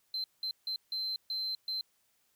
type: tone bursts at uneven times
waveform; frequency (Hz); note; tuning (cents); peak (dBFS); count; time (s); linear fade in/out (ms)
triangle; 4100; C8; -36; -30; 6; 0.14-0.24 / 0.43-0.51 / 0.67-0.76 / 0.92-1.16 / 1.3-1.55 / 1.68-1.81; 2
effects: tanh soft clip ceiling -29 dBFS + white hiss -73 dBFS RMS until 2.35 s